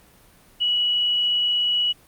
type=tone; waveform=sine; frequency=2931 Hz; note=F#7; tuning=17 cents flat; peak=-18 dBFS; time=0.6-1.93 s; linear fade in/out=20 ms; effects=pink hiss -53 dBFS RMS until 2.07 s + Opus 32 kbps